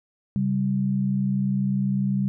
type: tone pair together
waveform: sine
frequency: 136.05 / 196.1 Hz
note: C#3 / G3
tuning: -32 / +1 cents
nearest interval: tritone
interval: 633 cents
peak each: -25 / -22 dBFS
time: 0.36-2.28 s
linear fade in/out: 0 ms
effects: none